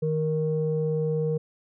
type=tone pair together; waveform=sine; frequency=156.2 / 468.1 Hz; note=D#3 / A#4; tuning=+7 / +7 cents; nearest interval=octave + perfect fifth; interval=1900 cents; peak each=-25 dBFS; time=0.02-1.38 s; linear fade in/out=10 ms; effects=tanh soft clip ceiling -15 dBFS